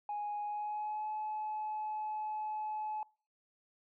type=tone with pitch glide; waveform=sine; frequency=830.6 to 856.4 Hz; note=G#5 to A5; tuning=0 to -47 cents; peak=-34 dBFS; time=0.09-3.03 s; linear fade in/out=2 ms; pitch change=+53 cents; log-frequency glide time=0.44-1.09 s; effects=noise-tail reverb RT60 0.4 s tail -26 dB re dry + tanh soft clip ceiling -32 dBFS